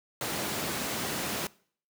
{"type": "high-pass noise", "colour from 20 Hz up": "pink", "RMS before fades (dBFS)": -33, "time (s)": [0.21, 1.47], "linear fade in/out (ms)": 2, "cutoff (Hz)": 150, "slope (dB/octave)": 12, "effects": ["noise-tail reverb RT60 0.5 s tail -22 dB re dry"]}